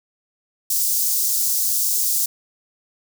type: high-pass noise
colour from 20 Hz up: white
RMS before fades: -20 dBFS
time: 0.7-2.26 s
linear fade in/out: 5 ms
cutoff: 5300 Hz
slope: 24 dB/octave
effects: none